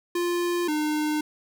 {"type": "tone pair in turn", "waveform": "square", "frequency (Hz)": [349.2, 303.4], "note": ["F4", "D#4"], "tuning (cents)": [0, -44], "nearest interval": "major second", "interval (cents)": 244, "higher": "first", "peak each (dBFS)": -24, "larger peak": "neither", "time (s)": [[0.15, 0.68], [0.68, 1.21]], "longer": "neither", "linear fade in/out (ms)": 5, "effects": []}